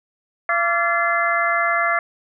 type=tone cluster; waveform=sine; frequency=681 / 1160 / 1369 / 1722 / 2065 Hz; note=F5 / D6 / F6 / A6 / C7; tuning=-44 / -22 / -35 / -38 / -23 cents; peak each=-23 dBFS; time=0.49-1.99 s; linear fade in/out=2 ms; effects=none